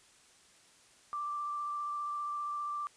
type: tone with vibrato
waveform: sine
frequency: 1176 Hz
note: D6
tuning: 2 cents sharp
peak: -34 dBFS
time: 1.13-2.87 s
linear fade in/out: 0 ms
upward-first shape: sine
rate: 15 Hz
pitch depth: 11 cents each way
effects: white hiss -62 dBFS RMS until 2.96 s + resampled to 22050 Hz